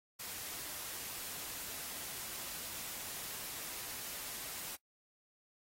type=noise; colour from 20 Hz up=white; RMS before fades=-44 dBFS; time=0.19-4.76 s; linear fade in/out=10 ms; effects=noise-tail reverb RT60 0.1 s tail -21 dB re dry + AAC 48 kbps